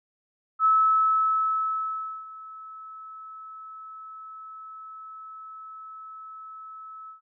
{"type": "tone with ADSR envelope", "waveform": "sine", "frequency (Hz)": 1300, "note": "E6", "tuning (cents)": -24, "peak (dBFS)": -16, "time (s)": [0.59, 7.21], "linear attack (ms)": 58, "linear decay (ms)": 1600, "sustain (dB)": -23, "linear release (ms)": 120, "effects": []}